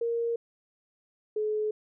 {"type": "tone pair in turn", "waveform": "sine", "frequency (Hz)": [466.2, 427.1], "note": ["A#4", "G#4"], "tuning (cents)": [0, 48], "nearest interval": "major second", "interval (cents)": 152, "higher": "first", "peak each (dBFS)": -26, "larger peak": "neither", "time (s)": [[0.01, 0.36], [1.36, 1.71]], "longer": "neither", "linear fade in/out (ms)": 5, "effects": []}